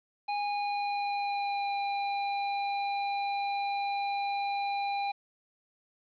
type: tone with pitch glide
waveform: square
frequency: 821 to 802.7 Hz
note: G#5 to G5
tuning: -20 to +41 cents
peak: -30 dBFS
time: 0.28-5.12 s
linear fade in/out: 10 ms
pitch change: -39 cents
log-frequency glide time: 0.39-1.77 s
effects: resampled to 11025 Hz + 10-bit